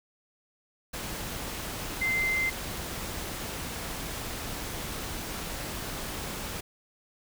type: tone in noise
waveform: sine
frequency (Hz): 2079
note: C7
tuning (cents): -12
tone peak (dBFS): -25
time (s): 2.01-2.5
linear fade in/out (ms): 10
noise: pink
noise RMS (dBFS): -36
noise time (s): 0.93-6.61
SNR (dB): +8
effects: none